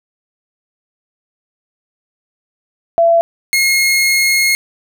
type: tone pair in turn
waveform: sine / sawtooth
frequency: 673 / 2155 Hz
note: E5 / C#7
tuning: +36 / -49 cents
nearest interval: octave + minor sixth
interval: 2015 cents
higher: second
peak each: -7 dBFS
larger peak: neither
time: 2.98-3.21 / 3.53-4.55 s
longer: second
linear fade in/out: 0 ms
effects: none